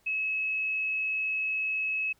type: tone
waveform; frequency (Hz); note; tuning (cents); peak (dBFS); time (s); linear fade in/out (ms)
sine; 2578; E7; -39; -27; 0.06-2.13; 10
effects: pink hiss -67 dBFS RMS until 2.19 s